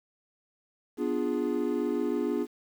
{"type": "chord", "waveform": "triangle", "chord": "B diminished seventh", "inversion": "none", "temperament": "equal", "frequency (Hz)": [246.9, 293.7, 349.2, 415.3], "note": ["B3", "D4", "F4", "Ab4"], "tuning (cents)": [0, 0, 0, 0], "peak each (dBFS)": -30, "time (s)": [0.97, 2.47], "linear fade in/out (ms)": 50, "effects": ["9-bit"]}